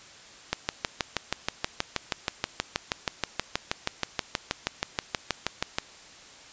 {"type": "click train", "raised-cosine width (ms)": 0.2, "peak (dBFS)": -7, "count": 34, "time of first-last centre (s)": [0.53, 5.785], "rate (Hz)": 6.28, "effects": ["white hiss -49 dBFS RMS until 6.52 s", "resampled to 16000 Hz"]}